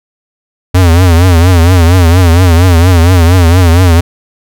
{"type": "tone with vibrato", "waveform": "square", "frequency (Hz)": 87.31, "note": "F2", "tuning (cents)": 0, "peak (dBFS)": -3, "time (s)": [0.74, 4.01], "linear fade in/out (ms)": 10, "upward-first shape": "triangle", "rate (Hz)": 4.3, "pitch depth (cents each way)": 140, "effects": []}